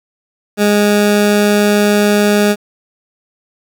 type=tone; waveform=20% pulse; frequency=206.8 Hz; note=G#3; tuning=7 cents flat; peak=-4 dBFS; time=0.57-2.56 s; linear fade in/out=50 ms; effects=7-bit